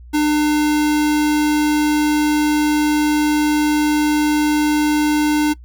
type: tone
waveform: square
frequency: 300 Hz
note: D4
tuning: 37 cents sharp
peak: -14 dBFS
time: 0.13-5.54 s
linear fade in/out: 20 ms
effects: noise-tail reverb RT60 0.1 s tail -23 dB re dry + added 60 Hz sine -36 dBFS peak until 5.64 s